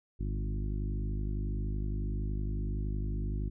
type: harmonic tone with a mistuned harmonic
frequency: 50.8 Hz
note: G#1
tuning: 38 cents flat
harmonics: 1 / 2 / 3 / 4 / 5 / 6 / 7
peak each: -32 / -38 / -42 / -44 / -46 / -48 / -49 dBFS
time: 0.19-3.5 s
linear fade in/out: 20 ms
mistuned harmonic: 2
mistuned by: +31 cents
effects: none